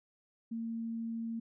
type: tone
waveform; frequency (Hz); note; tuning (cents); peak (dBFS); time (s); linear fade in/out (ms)
sine; 228.3; A#3; -36; -35; 0.51-1.4; 10
effects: none